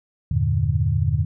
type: chord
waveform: sine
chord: E half-diminished seventh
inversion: none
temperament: equal with one note detuned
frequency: 82.41 / 98 / 116 / 146.83 Hz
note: E2 / G2 / Bb2 / D3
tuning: 0 / 0 / -8 / 0 cents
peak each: -23 dBFS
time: 0.31-1.25 s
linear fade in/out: 5 ms
effects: none